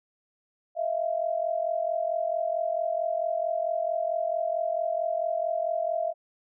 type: tone pair together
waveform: sine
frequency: 640 / 684.5 Hz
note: D#5 / F5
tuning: +49 / -35 cents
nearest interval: minor second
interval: 116 cents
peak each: -28 dBFS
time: 0.75-6.14 s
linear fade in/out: 50 ms
effects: none